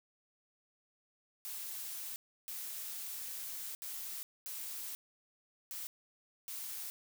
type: noise bursts at uneven times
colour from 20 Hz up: blue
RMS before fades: -43 dBFS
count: 6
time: 1.45-2.16 / 2.48-3.75 / 3.82-4.23 / 4.46-4.95 / 5.71-5.87 / 6.48-6.9 s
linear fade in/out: 0 ms
effects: none